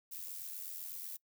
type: noise with amplitude modulation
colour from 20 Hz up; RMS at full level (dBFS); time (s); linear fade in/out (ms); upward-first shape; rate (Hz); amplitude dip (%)
violet; -42; 0.11-1.17; 10; sine; 88.1; 55
effects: noise-tail reverb RT60 0.1 s tail -23 dB re dry